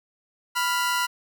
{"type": "tone pair together", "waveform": "sawtooth", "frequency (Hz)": [987.8, 1397], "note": ["B5", "F6"], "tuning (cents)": [0, 0], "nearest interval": "tritone", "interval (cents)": 600, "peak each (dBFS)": [-21, -22], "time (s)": [0.55, 1.07], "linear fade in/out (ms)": 20, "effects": []}